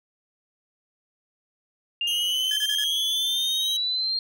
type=exponential sweep; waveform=sine; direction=up; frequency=2794 to 4223 Hz; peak=-23 dBFS; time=2.01-4.19 s; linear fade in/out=2 ms
type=tone with vibrato; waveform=sawtooth; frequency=3136 Hz; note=G7; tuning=in tune; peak=-26 dBFS; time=2.07-3.77 s; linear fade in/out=5 ms; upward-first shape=triangle; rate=8.7 Hz; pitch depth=12 cents each way
type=tone bursts; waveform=sawtooth; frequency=1700 Hz; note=G#6; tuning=40 cents sharp; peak=-28 dBFS; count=4; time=2.51-2.841 s; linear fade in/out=2 ms; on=58 ms; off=33 ms
effects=none